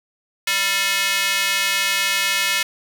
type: tone with high-pass filter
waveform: square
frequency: 196 Hz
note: G3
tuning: in tune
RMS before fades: -20 dBFS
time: 0.47-2.63 s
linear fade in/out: 5 ms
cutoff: 2200 Hz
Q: 1.5
effects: none